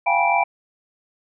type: tone cluster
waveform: sine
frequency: 688 / 777 / 823 / 972 / 2343 Hz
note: F5 / G5 / G#5 / B5 / D7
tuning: -26 / -16 / -16 / -28 / -5 cents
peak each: -22 dBFS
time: 0.06-0.44 s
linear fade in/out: 10 ms
effects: none